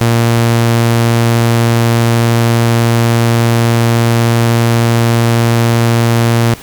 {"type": "tone", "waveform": "sawtooth", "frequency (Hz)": 116.54, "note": "A#2", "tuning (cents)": 0, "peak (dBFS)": -4, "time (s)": [0.01, 6.54], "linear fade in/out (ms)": 0, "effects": ["pink hiss -32 dBFS RMS until 6.62 s"]}